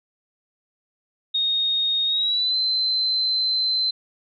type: tone with pitch glide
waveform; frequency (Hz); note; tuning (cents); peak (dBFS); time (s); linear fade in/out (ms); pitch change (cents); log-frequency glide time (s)
sine; 3717 to 4077; A#7 to C8; -6 to -46; -19; 1.34-3.91; 10; +160; 2.06-2.56
effects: none